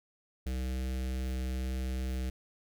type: tone with notch filter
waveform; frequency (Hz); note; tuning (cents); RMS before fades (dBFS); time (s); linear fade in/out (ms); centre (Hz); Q
square; 64.2; C2; -32; -34; 0.46-2.3; 5; 1000; 0.94
effects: none